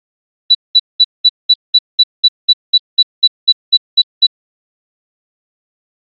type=tone bursts; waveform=sine; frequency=3951 Hz; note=B7; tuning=in tune; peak=-3 dBFS; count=16; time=0.5-4.268 s; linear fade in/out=10 ms; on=48 ms; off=200 ms; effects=Opus 32 kbps